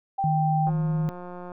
sine tone, 784 Hz, G5, in tune, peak -23 dBFS, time 0.18-0.7 s, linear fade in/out 10 ms
sine tone with pitch glide, 155.56 to 158.1 Hz, D#3 to D#3, 0 to +28 cents, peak -22 dBFS, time 0.24-1.09 s, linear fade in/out 0 ms, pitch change +28 cents, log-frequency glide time 0.64-0.71 s
click train, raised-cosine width 1 ms, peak -26 dBFS, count 152, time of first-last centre 0.67-1.518 s, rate 178 Hz
effects none

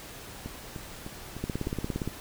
two click trains, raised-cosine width 3 ms, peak -24 / -17 dBFS, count 5 / 12, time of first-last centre 0.46-1.668 / 1.44-2.076 s, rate 3.31 / 17.3 Hz, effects pink hiss -44 dBFS RMS until 2.2 s

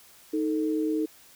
sine tone pair together, 312.5 / 441.9 Hz, D#4 / A4, +8 / +7 cents, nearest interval tritone, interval 599 cents, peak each -25 / -30 dBFS, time 0.33-1.06 s, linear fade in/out 10 ms, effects white hiss -54 dBFS RMS until 1.35 s

